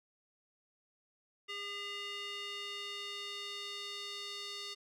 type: tone with band-pass filter sweep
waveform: square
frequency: 405.3 Hz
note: G#4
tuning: 42 cents flat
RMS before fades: -43 dBFS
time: 1.48-4.75 s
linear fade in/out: 20 ms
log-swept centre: 2700 to 4100 Hz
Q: 2.3
effects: none